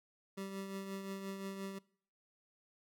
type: tone with tremolo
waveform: 25% pulse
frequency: 194.6 Hz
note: G3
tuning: 12 cents flat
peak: -36 dBFS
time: 0.37-1.79 s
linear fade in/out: 10 ms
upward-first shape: triangle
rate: 5.7 Hz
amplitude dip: 50%
effects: noise-tail reverb RT60 0.6 s tail -24 dB re dry